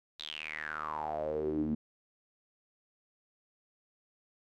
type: tone with band-pass filter sweep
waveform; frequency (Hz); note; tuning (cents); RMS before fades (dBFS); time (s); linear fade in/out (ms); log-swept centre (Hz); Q
sawtooth; 77; D#2; -17; -36; 0.19-1.75; 10; 3900 to 230; 9
effects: none